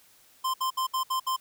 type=tone bursts; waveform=square; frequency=1042 Hz; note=C6; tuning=7 cents flat; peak=-26 dBFS; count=6; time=0.44-1.365 s; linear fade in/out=10 ms; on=100 ms; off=65 ms; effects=white hiss -59 dBFS RMS until 1.4 s